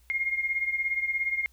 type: beating tone pair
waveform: sine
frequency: 2132 / 2149 Hz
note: C7 / C7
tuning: +32 / +46 cents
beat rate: 17 Hz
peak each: -27 / -32 dBFS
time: 0.1-1.46 s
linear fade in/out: 0 ms
effects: added 60 Hz sine -57 dBFS peak until 1.52 s + white hiss -66 dBFS RMS until 1.52 s